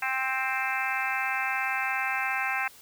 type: harmonic tone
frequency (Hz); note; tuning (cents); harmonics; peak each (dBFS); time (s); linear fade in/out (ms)
262.7; C4; +7; 3 / 4 / 5 / 6 / 7 / 8 / 9 / 10; -33 / -36 / -37 / -32 / -37 / -34 / -36 / -34; 0.02-2.68; 5
effects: white hiss -52 dBFS RMS until 2.81 s